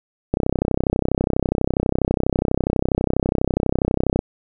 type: click train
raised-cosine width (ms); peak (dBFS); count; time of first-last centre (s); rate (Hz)
2; -4; 125; 0.34-4.191; 32.2
effects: none